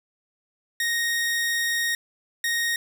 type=tone pair in turn; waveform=sawtooth; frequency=1864.7 / 1864.7 Hz; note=A#6 / A#6; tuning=0 / 0 cents; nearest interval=unison; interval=0 cents; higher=neither; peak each=-19 dBFS; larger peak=neither; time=0.8-1.95 / 2.44-2.76 s; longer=first; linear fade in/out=2 ms; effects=none